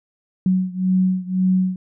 sine beating tone pair, 185 / 186.9 Hz, F#3 / F#3, 0 / +18 cents, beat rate 1.9 Hz, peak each -18 / -20 dBFS, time 0.46-1.76 s, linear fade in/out 2 ms, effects none

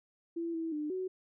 sine tone with pitch steps, 335.5 / 326.7 / 300.4 / 372.5 Hz, E4 / E4 / D4 / F#4, +31 / -15 / +39 / +12 cents, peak -33 dBFS, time 0.36-1.08 s, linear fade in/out 10 ms, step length 180 ms, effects none

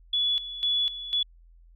sine tone with tremolo, 3416 Hz, G#7, 48 cents sharp, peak -22 dBFS, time 0.13-1.23 s, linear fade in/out 5 ms, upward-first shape square, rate 2 Hz, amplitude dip 75%, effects added 42 Hz sine -51 dBFS peak until 1.75 s

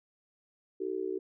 sine tone with amplitude modulation, 379.2 Hz, F#4, 43 cents sharp, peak -27 dBFS, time 0.8-1.19 s, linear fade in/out 10 ms, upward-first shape sine, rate 62.1 Hz, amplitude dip 100%, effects none

